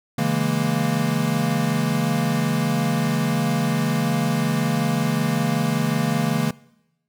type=chord; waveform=square; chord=A# half-diminished seventh; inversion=first; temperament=equal with one note detuned; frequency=139.56 / 164.81 / 207.7 / 233.1 Hz; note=C#3 / E3 / G#3 / A#3; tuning=+12 / 0 / 0 / 0 cents; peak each=-26 / -25 / -27 / -25 dBFS; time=0.18-6.51 s; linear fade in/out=5 ms; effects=noise-tail reverb RT60 0.9 s tail -22 dB re dry